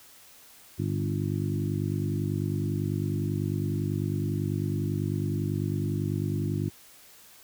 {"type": "harmonic tone with a mistuned harmonic", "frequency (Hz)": 50, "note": "G1", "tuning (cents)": 35, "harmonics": [2, 3, 4, 5, 6, 7], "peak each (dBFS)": [-30, -31, -35, -37, -35, -37], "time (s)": [0.78, 6.7], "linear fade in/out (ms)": 20, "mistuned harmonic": 2, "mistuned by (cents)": 32, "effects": ["white hiss -53 dBFS RMS until 7.43 s"]}